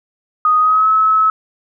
sine tone with pitch glide, 1244.5 to 1292.9 Hz, D#6 to E6, 0 to -34 cents, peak -9 dBFS, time 0.45-1.3 s, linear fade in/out 2 ms, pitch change +66 cents, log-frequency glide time 0.59-0.88 s, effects none

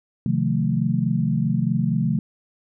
sine chord, F dominant seventh, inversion second, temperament equal with one note detuned, 130.81 / 155.56 / 178.9 / 220 Hz, C3 / Eb3 / F3 / A3, 0 / 0 / +42 / 0 cents, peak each -24 dBFS, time 0.26-2.19 s, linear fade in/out 2 ms, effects none

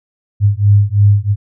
sine beating tone pair, 100.7 / 103.7 Hz, G2 / G#2, +47 / -2 cents, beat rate 3 Hz, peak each -10 dBFS, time 0.4-1.36 s, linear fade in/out 50 ms, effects none

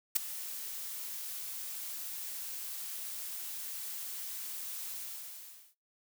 blue noise with ADSR envelope, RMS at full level -24 dBFS, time 0.15-5.75 s, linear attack 14 ms, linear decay 7 ms, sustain -17 dB, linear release 810 ms, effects noise-tail reverb RT60 0.3 s tail -26 dB re dry

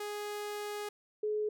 sawtooth / sine tone pair in turn, 415.3 / 424.5 Hz, G#4 / G#4, 0 / +38 cents, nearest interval unison, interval 38 cents, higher second, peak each -33 / -30 dBFS, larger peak second, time 0-0.89 / 1.23-1.49 s, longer first, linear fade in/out 5 ms, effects none

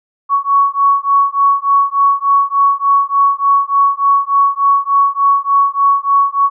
sine beating tone pair, 1115 / 1118.4 Hz, C#6 / C#6, +10 / +15 cents, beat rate 3.4 Hz, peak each -12 dBFS, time 0.29-6.5 s, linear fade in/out 50 ms, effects none

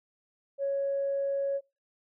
sine tone, 554.4 Hz, C#5, in tune, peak -26 dBFS, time 0.58-1.61 s, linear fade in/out 50 ms, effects noise-tail reverb RT60 0.3 s tail -26 dB re dry + tanh soft clip ceiling -22 dBFS

